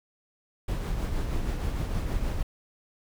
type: noise with tremolo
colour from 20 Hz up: brown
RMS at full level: -27 dBFS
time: 0.68-2.43 s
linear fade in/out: 5 ms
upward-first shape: triangle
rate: 6.4 Hz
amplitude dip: 40%
effects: none